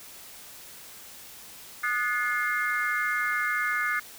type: tone cluster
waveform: sine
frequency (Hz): 1232 / 1466 / 1725 / 2122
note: D#6 / F#6 / A6 / C7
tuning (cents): -17 / -16 / -35 / +24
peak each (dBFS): -31 / -30 / -30 / -30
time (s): 1.83-4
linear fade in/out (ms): 10
effects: white hiss -46 dBFS RMS until 4.18 s